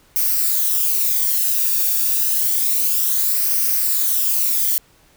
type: noise with flanger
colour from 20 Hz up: violet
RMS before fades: -18 dBFS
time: 0.16-4.78 s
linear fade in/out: 0 ms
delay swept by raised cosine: 0.27 to 0.98 ms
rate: 0.29 Hz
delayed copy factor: -0.5
effects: pink hiss -54 dBFS RMS until 5.16 s